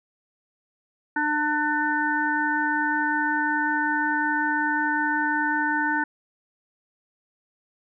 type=harmonic tone; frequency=299.1 Hz; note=D4; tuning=32 cents sharp; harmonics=1 / 3 / 5 / 6; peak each=-28 / -26 / -25 / -29 dBFS; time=1.16-6.04 s; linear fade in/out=5 ms; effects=none